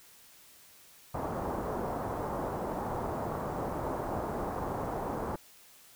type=low-pass noise; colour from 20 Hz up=white; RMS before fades=-35 dBFS; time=1.14-5.36 s; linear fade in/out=5 ms; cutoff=980 Hz; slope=24 dB/octave; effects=white hiss -57 dBFS RMS until 5.95 s